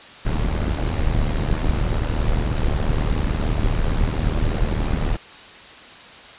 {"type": "noise with amplitude modulation", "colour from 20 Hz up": "brown", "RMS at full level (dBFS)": -17, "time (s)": [0.25, 5.17], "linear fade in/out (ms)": 10, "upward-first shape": "sine", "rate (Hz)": 76.9, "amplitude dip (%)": 70, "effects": ["white hiss -41 dBFS RMS until 6.38 s", "resampled to 8000 Hz"]}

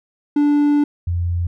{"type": "tone pair in turn", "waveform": ["triangle", "sine"], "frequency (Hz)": [291.9, 86.78], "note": ["D4", "F2"], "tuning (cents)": [-10, -10], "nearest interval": "octave + major sixth", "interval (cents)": 2100, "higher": "first", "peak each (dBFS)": [-10, -17], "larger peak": "first", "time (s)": [[0.36, 0.84], [1.07, 1.47]], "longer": "first", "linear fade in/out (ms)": 5, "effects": []}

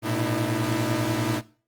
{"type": "tone cluster", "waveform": "sawtooth", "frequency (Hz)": [111.3, 121.4, 302.7, 328.4], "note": ["A2", "B2", "D#4", "E4"], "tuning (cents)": [20, -29, -48, -6], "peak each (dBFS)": -25, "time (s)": [0.02, 1.42], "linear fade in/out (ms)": 50, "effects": ["noise-tail reverb RT60 0.4 s tail -19 dB re dry", "Opus 24 kbps"]}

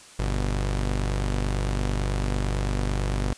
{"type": "tone pair together", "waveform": "sawtooth", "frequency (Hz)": [48.98, 123.5], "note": ["G1", "B2"], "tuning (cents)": [-1, 0], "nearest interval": "octave + major third", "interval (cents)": 1601, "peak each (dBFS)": [-20, -28], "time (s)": [0.19, 3.33], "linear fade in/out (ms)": 0, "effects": ["white hiss -48 dBFS RMS until 3.37 s", "resampled to 22050 Hz"]}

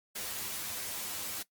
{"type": "noise with comb filter", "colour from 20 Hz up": "white", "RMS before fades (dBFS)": -38, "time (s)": [0.15, 1.43], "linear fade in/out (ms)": 10, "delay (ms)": 9.8, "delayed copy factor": 0.85, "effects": ["noise-tail reverb RT60 0.1 s tail -19 dB re dry", "MP3 96 kbps"]}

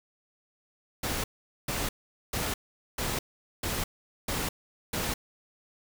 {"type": "noise bursts", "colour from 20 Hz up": "pink", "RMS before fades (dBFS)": -31, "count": 7, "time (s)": [1.03, 5.14], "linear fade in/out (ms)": 5, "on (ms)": 210, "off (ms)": 440, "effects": []}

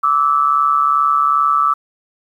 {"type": "tone pair together", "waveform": "sine", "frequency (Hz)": [1163.5, 1306], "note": ["D6", "E6"], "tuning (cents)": [-17, -17], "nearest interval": "major second", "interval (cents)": 200, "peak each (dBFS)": -14, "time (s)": [0.03, 1.74], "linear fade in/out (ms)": 10, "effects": ["8-bit"]}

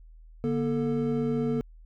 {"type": "tone cluster", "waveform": "triangle", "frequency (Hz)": [144.1, 239, 442.2], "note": ["D3", "A#3", "A4"], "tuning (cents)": [-33, 43, 9], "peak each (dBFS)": [-30, -25, -28], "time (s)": [0.44, 1.61], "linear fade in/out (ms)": 0, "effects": ["added 40 Hz sine -47 dBFS peak until 1.85 s"]}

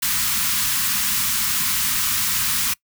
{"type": "band-stop noise", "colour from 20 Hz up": "white", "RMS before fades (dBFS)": -21, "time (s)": [0.02, 2.74], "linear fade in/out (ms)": 10, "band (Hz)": [260, 970], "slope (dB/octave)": 48, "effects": ["noise-tail reverb RT60 0.1 s tail -23 dB re dry"]}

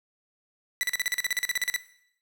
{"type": "tone bursts", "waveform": "sawtooth", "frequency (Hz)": 1975.5, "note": "B6", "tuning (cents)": 0, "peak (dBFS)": -20, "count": 16, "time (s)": [0.81, 1.762], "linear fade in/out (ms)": 0, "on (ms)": 22, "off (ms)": 40, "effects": ["noise-tail reverb RT60 0.7 s tail -17 dB re dry"]}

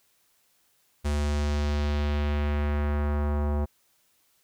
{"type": "tone with low-pass filter sweep", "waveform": "square", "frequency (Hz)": 73.42, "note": "D2", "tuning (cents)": 0, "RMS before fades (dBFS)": -26, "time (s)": [1.04, 3.66], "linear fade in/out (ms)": 20, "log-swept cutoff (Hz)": [9400, 860], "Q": 1.2, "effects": ["white hiss -67 dBFS RMS until 4.43 s"]}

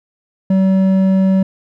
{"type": "tone with hard clipping", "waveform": "sine", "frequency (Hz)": 190.6, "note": "G3", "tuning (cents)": -48, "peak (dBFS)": -11, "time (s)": [0.5, 1.43], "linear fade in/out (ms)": 5, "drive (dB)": 6, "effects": []}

